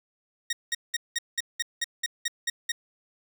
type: tone bursts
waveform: 15% pulse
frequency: 1872 Hz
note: A#6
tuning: 7 cents sharp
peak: -19 dBFS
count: 11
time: 0.5-2.719 s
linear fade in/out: 5 ms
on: 29 ms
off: 190 ms
effects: none